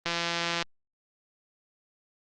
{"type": "click train", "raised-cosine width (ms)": 0.2, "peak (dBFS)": -11, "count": 97, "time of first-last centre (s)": [0.06, 0.625], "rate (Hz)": 170, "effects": ["low-pass 6000 Hz 12 dB/octave", "Opus 32 kbps"]}